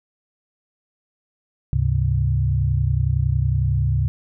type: tone cluster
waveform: sine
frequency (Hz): 73.1 / 104.4 / 135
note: D2 / G#2 / C#3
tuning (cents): -7 / +10 / -45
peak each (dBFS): -21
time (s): 1.73-4.08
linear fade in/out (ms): 0
effects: none